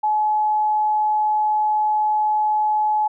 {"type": "tone", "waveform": "sine", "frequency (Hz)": 852, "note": "G#5", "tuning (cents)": 44, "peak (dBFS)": -16, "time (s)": [0.03, 3.08], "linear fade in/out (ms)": 10, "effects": []}